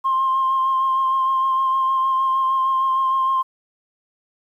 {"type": "tone with vibrato", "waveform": "sine", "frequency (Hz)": 1059, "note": "C6", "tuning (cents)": 21, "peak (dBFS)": -15, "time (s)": [0.04, 3.43], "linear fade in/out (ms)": 20, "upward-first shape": "sine", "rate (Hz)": 6.5, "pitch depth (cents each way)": 19, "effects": ["tanh soft clip ceiling -12 dBFS", "9-bit"]}